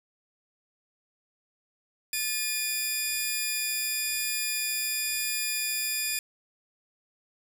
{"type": "tone pair together", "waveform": "10% pulse", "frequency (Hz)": [1747, 2443], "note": ["A6", "D#7"], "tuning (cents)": [-13, -32], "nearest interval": "tritone", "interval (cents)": 581, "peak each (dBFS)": [-28, -19], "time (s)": [2.13, 6.19], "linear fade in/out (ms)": 2, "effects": ["8-bit"]}